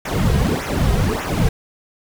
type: noise with flanger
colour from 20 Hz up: brown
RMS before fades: -18 dBFS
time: 0.05-1.49 s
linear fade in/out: 5 ms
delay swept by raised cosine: 0.22 to 3.52 ms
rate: 1.7 Hz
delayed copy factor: -0.9
effects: none